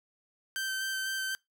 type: tone with vibrato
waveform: sawtooth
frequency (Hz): 1552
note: G6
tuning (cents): -18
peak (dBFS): -28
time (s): 0.56-1.35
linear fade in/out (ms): 0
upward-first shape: square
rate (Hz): 4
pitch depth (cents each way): 9
effects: noise-tail reverb RT60 0.2 s tail -25 dB re dry